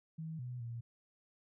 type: tone with pitch steps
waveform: sine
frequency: 160.3 / 124.1 / 117.3 Hz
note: E3 / B2 / A#2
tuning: -48 / +9 / +11 cents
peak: -40 dBFS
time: 0.18-0.81 s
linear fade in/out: 10 ms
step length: 210 ms
effects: none